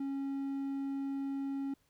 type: tone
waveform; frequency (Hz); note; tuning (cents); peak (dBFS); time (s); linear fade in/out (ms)
triangle; 274.7; C#4; -16; -32; 0-1.74; 5
effects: pink hiss -73 dBFS RMS until 1.89 s